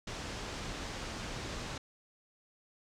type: low-pass noise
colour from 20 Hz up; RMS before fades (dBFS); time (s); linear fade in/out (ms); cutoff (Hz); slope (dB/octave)
pink; -41; 0.07-1.78; 5; 7000; 24
effects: none